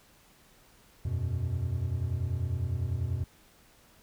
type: chord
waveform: triangle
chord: E suspended second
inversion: none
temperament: equal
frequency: 82.41 / 92.5 / 123.47 Hz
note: E2 / F#2 / B2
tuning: 0 / 0 / 0 cents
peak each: -32 / -30 / -31 dBFS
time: 1.05-3.24 s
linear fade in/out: 5 ms
effects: pink hiss -60 dBFS RMS until 4.02 s